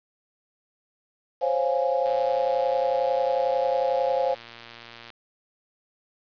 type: chord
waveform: sine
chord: Db major seventh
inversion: third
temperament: equal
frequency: 523.3 / 554.4 / 698.5 / 830.6 Hz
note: C5 / Db5 / F5 / Ab5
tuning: 0 / 0 / 0 / 0 cents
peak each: -24 / -27 / -28 / -29 dBFS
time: 1.41-4.35 s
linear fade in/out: 20 ms
type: click train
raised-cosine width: 0.2 ms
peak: -25 dBFS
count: 357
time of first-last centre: 2.06-5.103 s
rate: 117 Hz
effects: resampled to 11025 Hz + 8-bit